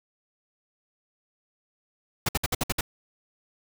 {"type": "noise bursts", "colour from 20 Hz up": "pink", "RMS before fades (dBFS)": -25, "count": 7, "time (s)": [2.26, 2.81], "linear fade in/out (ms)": 5, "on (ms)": 28, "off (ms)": 59, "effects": []}